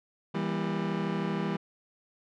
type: chord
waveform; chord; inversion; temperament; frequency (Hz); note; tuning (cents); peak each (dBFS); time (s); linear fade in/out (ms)
30% pulse; E diminished; none; just; 164.81 / 197.78 / 237.3; E3 / G3 / Bb3; 0 / +16 / +31; -30 / -29 / -35; 0.34-1.57; 10
effects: low-pass 3000 Hz 12 dB/octave